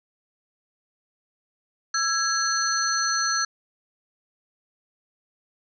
sine tone cluster, 1335 / 1655 / 4299 / 6080 Hz, E6 / G#6 / C8 / F#8, +22 / -6 / +46 / +46 cents, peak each -27 dBFS, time 1.94-3.45 s, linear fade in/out 5 ms, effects none

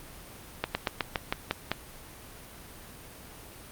slowing click train, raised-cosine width 0.3 ms, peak -10 dBFS, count 8, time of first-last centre 0.64-1.716 s, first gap 110 ms, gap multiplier 1.11, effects pink hiss -47 dBFS RMS until 3.71 s + Opus 32 kbps

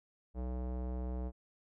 square tone with low-pass filter, 62.4 Hz, B1, 19 cents sharp, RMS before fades -38 dBFS, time 0.34-1.32 s, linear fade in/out 50 ms, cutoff 660 Hz, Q 1.3, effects none

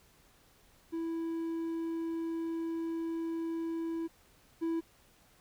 triangle tone pair in turn, 329.6 / 329.6 Hz, E4 / E4, 0 / 0 cents, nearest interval unison, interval 0 cents, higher neither, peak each -31 / -28 dBFS, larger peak second, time 0.92-4.08 / 4.61-4.81 s, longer first, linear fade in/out 20 ms, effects pink hiss -64 dBFS RMS until 5.4 s

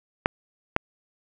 clicks, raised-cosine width 0.5 ms, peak -4 dBFS, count 2, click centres 0.259 / 0.764 s, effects none

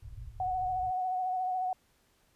white low-pass noise, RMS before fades -45 dBFS, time 0.02-0.91 s, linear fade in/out 10 ms, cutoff 120 Hz, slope 96 dB/octave
sine tone with vibrato, 740 Hz, F#5, in tune, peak -29 dBFS, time 0.4-1.73 s, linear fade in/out 2 ms, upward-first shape sine, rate 14 Hz, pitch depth 29 cents each way
effects pink hiss -69 dBFS RMS until 2.35 s + resampled to 32000 Hz

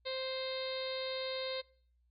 harmonic tone with a mistuned harmonic, 523.3 Hz, C5, in tune, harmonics 1 / 2 / 3 / 4 / 5 / 6 / 7 / 8 / 9, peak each -38 / -49 / -52 / -47 / -52 / -53 / -43 / -44 / -54 dBFS, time 0.05-1.62 s, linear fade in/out 20 ms, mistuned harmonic 7, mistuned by +23 cents, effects noise-tail reverb RT60 0.5 s tail -23 dB re dry + added 60 Hz sine -69 dBFS peak until 2.1 s

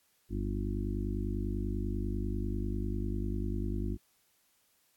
harmonic tone, 50.1 Hz, G1, 38 cents sharp, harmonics 1 / 2 / 4 / 5 / 6 / 7, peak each -34 / -37 / -40 / -41 / -42 / -42 dBFS, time 0.29-3.98 s, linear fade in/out 50 ms, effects white hiss -71 dBFS RMS until 4.96 s + AAC 64 kbps

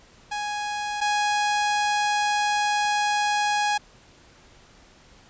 sawtooth tone pair in turn, 830.6 / 830.6 Hz, G#5 / G#5, 0 / 0 cents, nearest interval unison, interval 0 cents, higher neither, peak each -23 / -17 dBFS, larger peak second, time 0.31-1.01 / 1.01-3.78 s, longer second, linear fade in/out 10 ms, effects pink hiss -53 dBFS RMS until 5.29 s + resampled to 16000 Hz

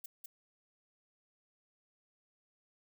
violet noise with echo, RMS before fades -44 dBFS, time 0.04-0.06 s, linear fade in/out 5 ms, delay 200 ms, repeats 1, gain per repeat -2 dB, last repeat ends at 0.26 s, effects none

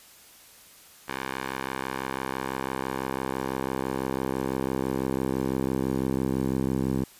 10% pulse tone with band-pass filter sweep, 66 Hz, C2, 16 cents sharp, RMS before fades -29 dBFS, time 1.08-7.04 s, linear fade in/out 5 ms, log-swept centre 1600 to 230 Hz, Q 0.79, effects white hiss -52 dBFS RMS until 7.19 s + resampled to 32000 Hz

